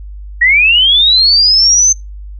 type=linear sweep; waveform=sine; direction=up; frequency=1864.7 to 6272 Hz; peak=-5 dBFS; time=0.41-1.93 s; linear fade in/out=10 ms; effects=noise-tail reverb RT60 0.2 s tail -23 dB re dry + added 50 Hz sine -25 dBFS peak until 2.39 s